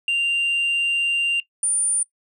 sine tone pair in turn, 2782 / 9242 Hz, F7 / D9, -7 / -29 cents, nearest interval octave + major sixth, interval 2078 cents, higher second, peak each -15 / -16 dBFS, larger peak first, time 0.08-1.4 / 1.63-2.03 s, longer first, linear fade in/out 2 ms, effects noise-tail reverb RT60 0.1 s tail -21 dB re dry + tanh soft clip ceiling -17 dBFS

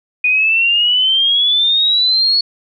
sine exponential sweep, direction up, 2461 to 4405 Hz, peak -10 dBFS, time 0.24-2.41 s, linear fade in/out 5 ms, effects none

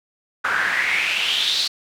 pink noise with band-pass filter sweep, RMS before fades -21 dBFS, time 0.44-1.68 s, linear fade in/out 10 ms, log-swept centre 1400 to 4300 Hz, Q 5.6, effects none

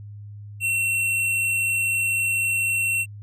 square tone, 2716 Hz, F7, 49 cents flat, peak -21 dBFS, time 0.6-3.06 s, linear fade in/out 50 ms, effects added 103 Hz sine -36 dBFS peak until 3.22 s + resampled to 32000 Hz

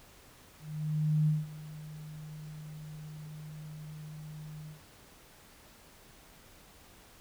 sine tone with ADSR envelope, 153.2 Hz, D#3, 27 cents flat, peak -23 dBFS, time 0.59-4.81 s, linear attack 680 ms, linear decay 190 ms, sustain -19 dB, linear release 130 ms, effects pink hiss -57 dBFS RMS until 7.2 s

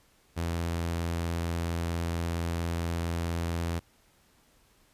sawtooth tone with vibrato, 84.4 Hz, E2, 41 cents sharp, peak -25 dBFS, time 0.36-3.8 s, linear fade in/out 20 ms, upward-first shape sine, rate 17 Hz, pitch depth 13 cents each way, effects pink hiss -64 dBFS RMS until 4.93 s + resampled to 32000 Hz

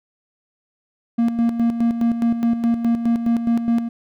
triangle tone with tremolo, 233 Hz, A#3, 1 cent flat, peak -12 dBFS, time 1.18-3.89 s, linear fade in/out 10 ms, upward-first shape square, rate 4.8 Hz, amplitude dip 60%, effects none

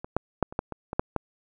clicks, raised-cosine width 1 ms, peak -22 / -9 / -7 / -26 / -11 / -20 / -18 / -7 / -11 dBFS, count 9, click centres 0.045 / 0.166 / 0.427 / 0.525 / 0.591 / 0.723 / 0.931 / 0.995 / 1.163 s, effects none

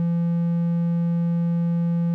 triangle tone, 170 Hz, F3, 46 cents flat, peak -17 dBFS, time 0-2.14 s, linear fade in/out 0 ms, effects none

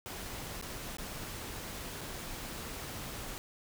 pink noise with dropouts, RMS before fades -42 dBFS, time 0.06-3.38 s, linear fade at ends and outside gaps 0 ms, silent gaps 0.613-0.624 / 0.969-0.984 / 2.01-2.014 s, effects none

